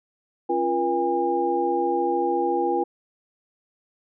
sine tone cluster, 273.2 / 347.2 / 480.7 / 810 Hz, C#4 / F4 / B4 / G#5, -25 / -10 / -47 / -43 cents, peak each -32 / -24 / -27 / -24 dBFS, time 0.49-2.84 s, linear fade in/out 10 ms, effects none

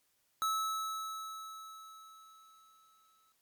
square tone with exponential decay, 1300 Hz, E6, 24 cents flat, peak -30 dBFS, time 0.42-3.32 s, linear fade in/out 0 ms, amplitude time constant 630 ms, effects white hiss -75 dBFS RMS until 3.41 s + MP3 96 kbps

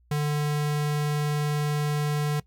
square tone with vibrato, 148.3 Hz, D3, 17 cents sharp, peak -24 dBFS, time 0.11-2.4 s, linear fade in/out 5 ms, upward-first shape triangle, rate 20 Hz, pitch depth 12 cents each way, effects noise-tail reverb RT60 0.1 s tail -20 dB re dry + added 60 Hz sine -58 dBFS peak until 2.46 s

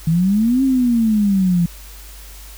sine exponential two-way sweep, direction up then down, 157 to 271.3 to 168.8 Hz, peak -12 dBFS, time 0.07-1.66 s, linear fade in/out 5 ms, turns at 0.63 s, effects added 50 Hz sine -36 dBFS peak until 2.57 s + white hiss -41 dBFS RMS until 2.57 s

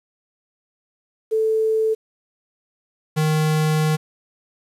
sine / square tone pair in turn, 440 / 155.03 Hz, A4 / D#3, 0 / -6 cents, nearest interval octave + tritone, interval 1806 cents, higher first, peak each -16 / -17 dBFS, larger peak first, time 1.31-1.95 / 3.16-3.97 s, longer second, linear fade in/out 20 ms, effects resampled to 32000 Hz + 8-bit

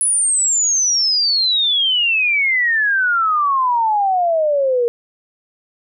sine exponential sweep, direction down, 10190 to 466.2 Hz, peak -13 dBFS, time 0.01-4.88 s, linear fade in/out 0 ms, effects none

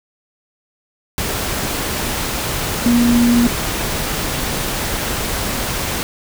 sine tone in noise, 238.5 Hz, A#3, 40 cents sharp, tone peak -10 dBFS, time 2.86-3.47 s, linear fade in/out 0 ms, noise pink, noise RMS -21 dBFS, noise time 1.18-6.03 s, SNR +8 dB, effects none

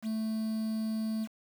triangle tone with quantisation, 220 Hz, A3, in tune, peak -28 dBFS, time 0.02-1.28 s, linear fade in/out 50 ms, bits 8, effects none

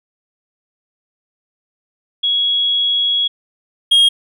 sine / triangle tone pair in turn, 3333 / 3259 Hz, G#7 / G#7, +5 / -33 cents, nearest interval unison, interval 38 cents, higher first, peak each -13 / -6 dBFS, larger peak second, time 2.23-3.28 / 3.91-4.09 s, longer first, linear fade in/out 10 ms, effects none

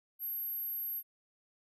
sine tone, 12570 Hz, G9, 4 cents sharp, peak -35 dBFS, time 0.19-1.03 s, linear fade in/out 50 ms, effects none

